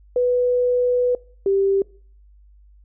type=tone pair in turn; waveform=sine; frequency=493.9 / 392 Hz; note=B4 / G4; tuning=0 / 0 cents; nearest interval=major third; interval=400 cents; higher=first; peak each=-15 dBFS; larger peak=neither; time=0.16-1.15 / 1.46-1.82 s; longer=first; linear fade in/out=2 ms; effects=noise-tail reverb RT60 0.5 s tail -24 dB re dry + added 50 Hz sine -47 dBFS peak until 2.84 s